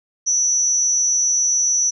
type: tone with amplitude modulation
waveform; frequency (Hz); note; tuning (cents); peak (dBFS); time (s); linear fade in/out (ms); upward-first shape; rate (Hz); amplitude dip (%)
sine; 5920; F#8; 0; -11; 0.26-1.91; 20; sine; 227; 85
effects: none